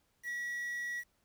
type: tone with quantisation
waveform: triangle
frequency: 1928 Hz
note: B6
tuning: 42 cents flat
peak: -34 dBFS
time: 0.23-1.04 s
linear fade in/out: 50 ms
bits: 9
effects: pink hiss -75 dBFS RMS until 1.24 s